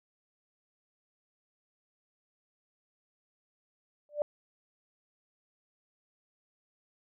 sine tone with exponential growth, 591 Hz, D5, 11 cents sharp, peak -22 dBFS, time 4.09-4.22 s, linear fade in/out 1 ms, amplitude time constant 27 ms, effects none

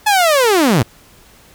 sawtooth linear sweep, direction down, 865 to 98 Hz, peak -6 dBFS, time 0.06-0.83 s, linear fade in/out 10 ms, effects pink hiss -46 dBFS RMS until 1.54 s

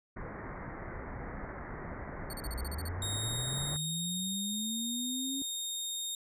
pink low-pass noise, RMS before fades -42 dBFS, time 0.16-3.77 s, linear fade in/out 10 ms, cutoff 2100 Hz, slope 96 dB/octave
5% pulse tone bursts, 4435 Hz, C#8, in tune, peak -34 dBFS, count 9, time 2.3-2.885 s, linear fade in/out 2 ms, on 33 ms, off 36 ms
sine linear sweep, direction up, 51.91 to 276.7 Hz, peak -36 dBFS, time 2.45-5.42 s, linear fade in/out 0 ms
20% pulse tone with pitch glide, 3729 to 3695 Hz, A#7 to A#7, 0 to -16 cents, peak -29 dBFS, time 3.02-6.15 s, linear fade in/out 2 ms, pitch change -16 cents, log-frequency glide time 3.5-4.64 s
effects resampled to 32000 Hz

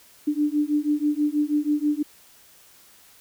sine beating tone pair, 293.7 / 299.9 Hz, D4 / D4, 0 / +36 cents, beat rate 6.2 Hz, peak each -23 dBFS, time 0.27-2.03 s, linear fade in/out 10 ms, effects white hiss -53 dBFS RMS until 3.2 s

